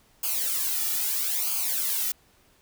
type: noise with flanger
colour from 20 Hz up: blue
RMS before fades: -27 dBFS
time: 0.23-2.12 s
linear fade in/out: 5 ms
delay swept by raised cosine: 0.53 to 1.93 ms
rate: 0.77 Hz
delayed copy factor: -1
effects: pink hiss -61 dBFS RMS until 2.61 s